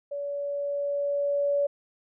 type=tone with level ramp; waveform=sine; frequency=570 Hz; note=C#5; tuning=48 cents sharp; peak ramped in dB=-30 to -21 dBFS; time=0.11-1.67 s; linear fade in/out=10 ms; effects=none